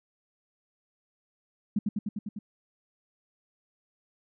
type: tone with echo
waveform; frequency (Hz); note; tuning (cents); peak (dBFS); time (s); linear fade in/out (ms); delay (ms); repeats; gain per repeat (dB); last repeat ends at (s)
sine; 207.7; G#3; 0; -22; 1.76-1.79; 5; 100; 6; -2; 2.39
effects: none